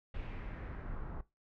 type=noise with low-pass filter sweep; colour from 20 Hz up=brown; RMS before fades=-42 dBFS; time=0.14-1.21 s; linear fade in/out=5 ms; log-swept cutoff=2700 to 1200 Hz; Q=2.2; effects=noise-tail reverb RT60 0.2 s tail -17 dB re dry